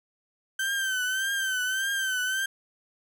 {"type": "tone with vibrato", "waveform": "35% pulse", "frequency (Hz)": 1549, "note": "G6", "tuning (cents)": -21, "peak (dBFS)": -24, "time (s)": [0.59, 2.46], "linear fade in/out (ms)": 5, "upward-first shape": "triangle", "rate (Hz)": 1.7, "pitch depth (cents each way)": 75, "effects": []}